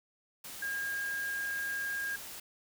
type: tone in noise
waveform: sine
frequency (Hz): 1620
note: G#6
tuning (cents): -43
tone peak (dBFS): -33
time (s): 0.62-2.16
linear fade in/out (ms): 5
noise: white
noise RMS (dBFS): -45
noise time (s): 0.44-2.4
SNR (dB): +9
effects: none